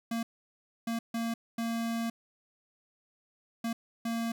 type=tone bursts at uneven times; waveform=square; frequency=230 Hz; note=A#3; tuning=23 cents flat; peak=-31 dBFS; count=6; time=0.11-0.23 / 0.87-0.99 / 1.14-1.34 / 1.58-2.1 / 3.64-3.73 / 4.05-4.32 s; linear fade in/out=5 ms; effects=none